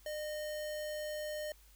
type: tone with sample-and-hold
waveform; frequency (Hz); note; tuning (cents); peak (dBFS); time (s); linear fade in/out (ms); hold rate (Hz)
sine; 605; D#5; -49; -37; 0.06-1.52; 2; 2450
effects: added 50 Hz sine -60 dBFS peak until 1.75 s + white hiss -65 dBFS RMS until 1.75 s